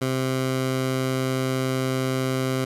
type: tone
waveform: 15% pulse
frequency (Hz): 130.81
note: C3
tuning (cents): 0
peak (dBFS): -16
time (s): 0.01-2.65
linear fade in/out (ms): 10
effects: resampled to 32000 Hz